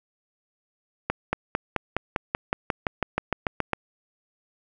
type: accelerating click train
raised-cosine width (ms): 0.5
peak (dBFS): -8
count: 16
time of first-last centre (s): 1.1-3.733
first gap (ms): 230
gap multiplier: 0.96
effects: none